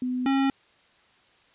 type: tone pair in turn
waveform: sine / square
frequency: 251.6 / 271.5 Hz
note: B3 / C#4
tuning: +32 / -36 cents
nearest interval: minor second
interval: 132 cents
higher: second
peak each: -25 / -21 dBFS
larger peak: second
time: 0.02-0.26 / 0.26-0.5 s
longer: neither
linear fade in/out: 2 ms
effects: white hiss -60 dBFS RMS until 1.54 s + resampled to 8000 Hz